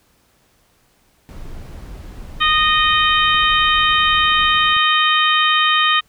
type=noise; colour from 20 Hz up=brown; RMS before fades=-33 dBFS; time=1.29-4.73 s; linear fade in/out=0 ms
type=harmonic tone; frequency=618 Hz; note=D#5; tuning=12 cents flat; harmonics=2 / 3 / 4 / 5 / 6; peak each=-16 / -19 / -22 / -18 / -21 dBFS; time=2.4-6.01 s; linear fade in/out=20 ms
type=clicks; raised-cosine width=5 ms; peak=-23 / -33 / -25 dBFS; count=3; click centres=3.346 / 4.031 / 4.766 s
effects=pink hiss -58 dBFS RMS until 6.08 s